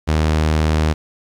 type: tone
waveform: sawtooth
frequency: 77.78 Hz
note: D#2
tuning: in tune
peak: -10 dBFS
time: 0.07-0.94 s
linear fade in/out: 20 ms
effects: low-pass 7000 Hz 12 dB/octave + 8-bit